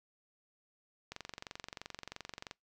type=click train; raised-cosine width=0.2 ms; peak=-25 dBFS; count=33; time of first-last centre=1.12-2.511 s; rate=23 Hz; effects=noise-tail reverb RT60 0.2 s tail -26 dB re dry